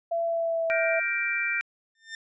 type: tone with pitch glide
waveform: sine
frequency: 673 to 656.9 Hz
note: E5 to E5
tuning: +36 to -6 cents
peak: -24 dBFS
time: 0.11-1 s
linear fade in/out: 10 ms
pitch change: -42 cents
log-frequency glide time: 0.21-0.7 s
type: chord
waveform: sine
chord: G minor seventh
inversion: third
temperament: just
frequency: 1411.2 / 1568 / 1881.6 / 2352 Hz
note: F6 / G6 / Bb6 / D7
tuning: +18 / 0 / +16 / +2 cents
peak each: -33 / -32 / -33 / -27 dBFS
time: 0.7-1.61 s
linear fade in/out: 0 ms
type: tone with exponential growth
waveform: sawtooth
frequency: 1800 Hz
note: A6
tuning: 39 cents sharp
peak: -29 dBFS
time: 1.95-2.15 s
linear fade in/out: 2 ms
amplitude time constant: 42 ms
effects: resampled to 16000 Hz